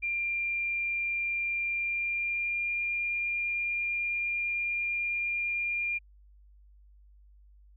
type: tone with pitch glide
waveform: sine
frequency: 2385 to 2403 Hz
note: D7 to D7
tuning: +26 to +39 cents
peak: -28 dBFS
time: 0.02-5.99 s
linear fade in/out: 20 ms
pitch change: +13 cents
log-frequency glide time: 1.72-2.77 s
effects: added 50 Hz sine -54 dBFS peak until 7.76 s